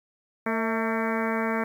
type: harmonic tone with a mistuned harmonic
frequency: 225.5 Hz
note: A3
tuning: 43 cents sharp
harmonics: 1 / 2 / 3 / 4 / 5 / 6 / 7 / 8 / 9 / 10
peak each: -28 / -31 / -33 / -34 / -35 / -36 / -36 / -37 / -38 / -38 dBFS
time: 0.46-1.64 s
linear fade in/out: 5 ms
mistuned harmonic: 3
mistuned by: -51 cents
effects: 9-bit